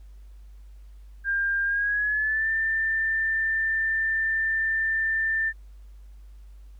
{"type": "tone with pitch glide", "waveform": "sine", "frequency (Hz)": [1600, 1785.6], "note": ["G6", "A6"], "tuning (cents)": [35, 25], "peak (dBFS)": -22, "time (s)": [1.24, 5.53], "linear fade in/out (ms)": 50, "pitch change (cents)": 190, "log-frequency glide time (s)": [1.64, 2.5], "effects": ["added 50 Hz sine -43 dBFS peak until 6.79 s", "pink hiss -67 dBFS RMS until 6.79 s"]}